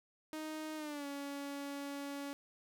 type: tone with pitch glide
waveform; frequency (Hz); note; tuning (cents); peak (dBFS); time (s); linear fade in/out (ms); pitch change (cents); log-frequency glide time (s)
sawtooth; 311.1 to 282; D#4 to C#4; 0 to +30; -37; 0.33-2.33; 0; -170; 0.76-1.06
effects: none